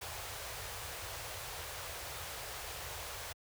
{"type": "band-stop noise", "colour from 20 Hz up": "pink", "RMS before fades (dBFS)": -43, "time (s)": [0.01, 3.33], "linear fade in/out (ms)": 10, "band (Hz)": [110, 470], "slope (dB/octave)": 24, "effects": ["high-pass 60 Hz 12 dB/octave"]}